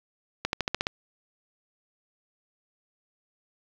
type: accelerating click train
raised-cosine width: 0.2 ms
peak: -8 dBFS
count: 7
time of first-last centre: 0.45-0.869 s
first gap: 81 ms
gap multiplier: 0.94
effects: low-pass 5000 Hz 12 dB/octave + 7-bit